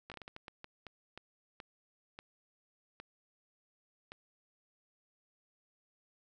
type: slowing click train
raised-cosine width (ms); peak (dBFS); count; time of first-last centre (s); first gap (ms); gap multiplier
0.3; -30; 15; 0.1-4.119; 17; 1.38
effects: none